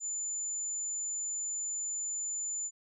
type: tone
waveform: sine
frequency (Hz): 7040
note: A8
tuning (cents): 0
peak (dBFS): -33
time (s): 0-2.71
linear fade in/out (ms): 50
effects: none